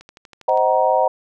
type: click train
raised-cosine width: 0.2 ms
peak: -24 dBFS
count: 8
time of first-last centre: 0.01-0.575 s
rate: 12.4 Hz
type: chord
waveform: sine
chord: C half-diminished seventh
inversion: none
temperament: just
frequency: 523.3 / 627.9 / 753.5 / 941.9 Hz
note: C5 / Eb5 / Gb5 / Bb5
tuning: 0 / +16 / +31 / +18 cents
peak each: -19 dBFS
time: 0.48-1.08 s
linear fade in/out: 5 ms
effects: none